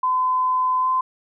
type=tone with pitch glide; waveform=sine; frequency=1019 to 1030.2 Hz; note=C6 to C6; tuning=-46 to -27 cents; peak=-17 dBFS; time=0.03-1.01 s; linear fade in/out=5 ms; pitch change=+19 cents; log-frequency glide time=0.8-0.88 s; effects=none